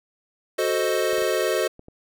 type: chord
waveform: square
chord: F# diminished seventh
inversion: none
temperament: equal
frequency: 370 / 440 / 523.3 / 622.3 Hz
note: F#4 / A4 / C5 / Eb5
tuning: 0 / 0 / 0 / 0 cents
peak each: -27 dBFS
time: 0.58-1.68 s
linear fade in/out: 10 ms
type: clicks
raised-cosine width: 2 ms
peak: -30 dBFS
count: 5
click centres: 1.131 / 1.183 / 1.221 / 1.794 / 1.884 s
effects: none